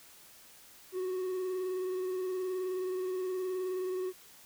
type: tone with vibrato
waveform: triangle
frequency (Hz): 370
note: F#4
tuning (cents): 0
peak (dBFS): -30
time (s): 0.92-4.13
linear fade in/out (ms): 50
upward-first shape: sine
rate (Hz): 19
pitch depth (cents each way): 26
effects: white hiss -56 dBFS RMS until 4.45 s